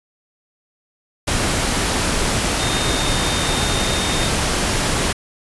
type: tone in noise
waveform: sine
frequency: 3669 Hz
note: A#7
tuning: 28 cents flat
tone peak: -26 dBFS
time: 2.59-4.29 s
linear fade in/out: 10 ms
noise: pink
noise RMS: -19 dBFS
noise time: 1.27-5.13 s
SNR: -10 dB
effects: resampled to 24000 Hz